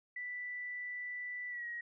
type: tone with pitch glide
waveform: sine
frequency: 1975.5 to 1896.1 Hz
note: B6 to A#6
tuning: 0 to +29 cents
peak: -39 dBFS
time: 0.16-1.81 s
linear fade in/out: 5 ms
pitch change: -71 cents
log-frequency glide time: 1.49-1.66 s
effects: none